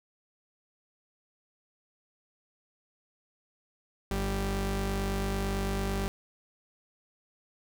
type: tone pair together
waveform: sawtooth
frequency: 49 / 196 Hz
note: G1 / G3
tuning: 0 / 0 cents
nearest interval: 2 octaves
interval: 2400 cents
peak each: -27 dBFS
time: 4.11-6.08 s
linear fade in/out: 0 ms
effects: none